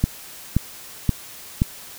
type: click train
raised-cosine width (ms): 5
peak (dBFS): -4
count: 4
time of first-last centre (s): 0.04-1.619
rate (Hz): 1.9
effects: white hiss -40 dBFS RMS until 1.98 s